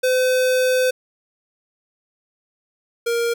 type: tone pair in turn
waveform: square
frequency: 510 / 468.4 Hz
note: C5 / A#4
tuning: -44 / +8 cents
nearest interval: minor second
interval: 148 cents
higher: first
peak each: -16 / -19 dBFS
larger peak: first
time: 0.03-0.91 / 3.06-3.34 s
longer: first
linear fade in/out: 10 ms
effects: none